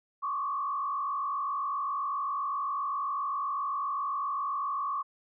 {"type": "tone with frequency modulation", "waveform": "sine", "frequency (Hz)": 1130, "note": "C#6", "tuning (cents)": 33, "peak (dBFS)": -29, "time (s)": [0.22, 5.03], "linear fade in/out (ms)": 20, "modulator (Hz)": 47.6, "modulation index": 1.2, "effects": []}